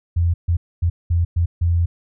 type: tone bursts at uneven times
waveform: sine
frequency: 85.4 Hz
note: F2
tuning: 38 cents flat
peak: -14 dBFS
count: 6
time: 0.16-0.34 / 0.48-0.57 / 0.82-0.9 / 1.1-1.25 / 1.36-1.46 / 1.61-1.86 s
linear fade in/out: 10 ms
effects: none